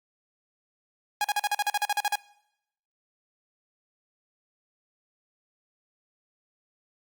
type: tone bursts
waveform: sawtooth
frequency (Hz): 825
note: G#5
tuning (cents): -12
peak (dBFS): -19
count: 13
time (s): 1.21-2.156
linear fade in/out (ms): 2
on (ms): 34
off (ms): 42
effects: noise-tail reverb RT60 0.8 s tail -22 dB re dry + Opus 48 kbps